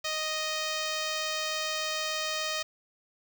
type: tone with notch filter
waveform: 5% pulse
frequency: 622.3 Hz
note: D#5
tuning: in tune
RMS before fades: -32 dBFS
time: 0.04-2.63 s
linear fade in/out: 10 ms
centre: 9700 Hz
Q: 0.93
effects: 8-bit